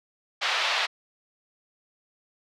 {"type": "band-pass noise", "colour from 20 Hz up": "white", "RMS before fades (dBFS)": -26, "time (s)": [0.41, 0.87], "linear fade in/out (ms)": 20, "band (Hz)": [610, 4000], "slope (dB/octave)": 24, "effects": []}